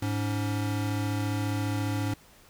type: tone pair together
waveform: square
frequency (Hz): 105.5 / 281.9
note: G#2 / C#4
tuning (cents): +28 / +29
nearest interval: octave + perfect fourth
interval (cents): 1701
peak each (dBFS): -29 / -33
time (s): 0.02-2.14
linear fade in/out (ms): 5
effects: pink hiss -56 dBFS RMS until 2.49 s